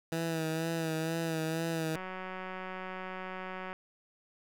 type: tone with vibrato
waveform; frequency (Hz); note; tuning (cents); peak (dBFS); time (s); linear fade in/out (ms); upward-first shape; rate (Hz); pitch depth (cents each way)
15% pulse; 162.4; E3; -26; -25; 0.12-1.96; 2; sine; 2.1; 36
type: click train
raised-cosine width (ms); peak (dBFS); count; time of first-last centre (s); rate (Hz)
0.5; -26; 332; 1.95-3.73; 186
effects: none